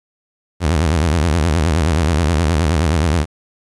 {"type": "tone with vibrato", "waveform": "sawtooth", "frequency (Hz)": 80.2, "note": "E2", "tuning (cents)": -47, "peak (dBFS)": -9, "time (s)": [0.6, 3.26], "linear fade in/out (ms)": 50, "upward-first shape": "sine", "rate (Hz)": 9.5, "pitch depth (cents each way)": 190, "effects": ["resampled to 24000 Hz", "8-bit"]}